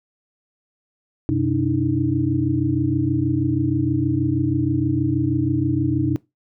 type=tone cluster; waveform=sine; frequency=94.2 / 128.8 / 291.5 / 317.8 Hz; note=F#2 / C3 / D4 / D#4; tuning=+32 / -27 / -13 / +37 cents; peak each=-26 / -22 / -22 / -22 dBFS; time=1.29-6.16 s; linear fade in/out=0 ms; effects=noise-tail reverb RT60 0.2 s tail -20 dB re dry